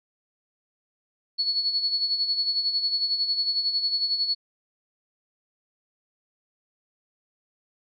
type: tone with tremolo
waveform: sine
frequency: 4400 Hz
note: C#8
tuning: 14 cents flat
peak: -20 dBFS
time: 1.38-4.35 s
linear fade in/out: 20 ms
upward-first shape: sine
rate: 11 Hz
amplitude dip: 60%
effects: none